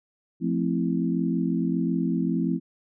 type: chord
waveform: sine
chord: F major seventh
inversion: none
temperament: equal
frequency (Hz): 174.61 / 220 / 261.6 / 329.6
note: F3 / A3 / C4 / E4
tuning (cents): 0 / 0 / 0 / 0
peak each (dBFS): -26 / -29 / -27 / -30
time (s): 0.4-2.6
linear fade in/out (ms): 50
effects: none